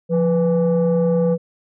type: tone pair together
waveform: sine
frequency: 174.62 / 493.9 Hz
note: F3 / B4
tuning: 0 / 0 cents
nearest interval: octave + tritone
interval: 1800 cents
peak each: -15 dBFS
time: 0.09-1.38 s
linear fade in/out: 50 ms
effects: tanh soft clip ceiling -11 dBFS